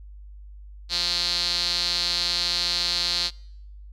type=tone with band-pass filter; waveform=sawtooth; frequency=174.61 Hz; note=F3; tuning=in tune; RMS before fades=-25 dBFS; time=0.89-3.31 s; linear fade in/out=50 ms; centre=4300 Hz; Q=7.5; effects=noise-tail reverb RT60 0.8 s tail -26 dB re dry + added 50 Hz sine -40 dBFS peak until 3.92 s